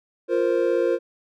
triangle chord, F suspended fourth, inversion none, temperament equal, 349.2 / 466.2 / 523.3 Hz, F4 / Bb4 / C5, 0 / 0 / 0 cents, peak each -21 dBFS, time 0.28-0.99 s, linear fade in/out 50 ms, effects none

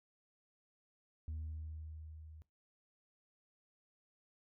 sine tone with level ramp, 78.3 Hz, D#2, 11 cents sharp, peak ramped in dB -37 to -52 dBFS, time 1.28-2.42 s, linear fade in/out 0 ms, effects noise-tail reverb RT60 0.2 s tail -21 dB re dry + tanh soft clip ceiling -38 dBFS

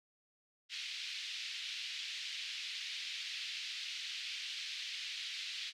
white band-pass noise, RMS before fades -43 dBFS, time 0.69-5.73 s, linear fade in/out 50 ms, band 2300 to 4300 Hz, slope 24 dB/octave, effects none

